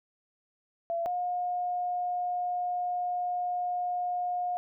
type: tone pair in turn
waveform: sine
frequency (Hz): 677 / 715.9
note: E5 / F5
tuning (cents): +46 / +43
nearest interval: minor second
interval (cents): 97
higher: second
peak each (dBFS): -28 / -28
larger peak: neither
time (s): 0.9-1.06 / 1.06-4.57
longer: second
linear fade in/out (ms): 0
effects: none